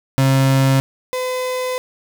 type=tone pair in turn; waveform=35% pulse; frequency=134.4 / 507.4 Hz; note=C3 / B4; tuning=+47 / +47 cents; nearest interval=octave + major seventh; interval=2300 cents; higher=second; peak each=-10 / -18 dBFS; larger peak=first; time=0.18-0.8 / 1.13-1.78 s; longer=second; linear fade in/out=0 ms; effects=none